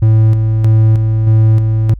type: tone with tremolo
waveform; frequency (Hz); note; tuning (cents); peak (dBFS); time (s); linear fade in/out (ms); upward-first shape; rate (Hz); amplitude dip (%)
triangle; 110; A2; 0; -3; 0.02-1.94; 5; square; 1.6; 40
effects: added 50 Hz sine -25 dBFS peak until 1.99 s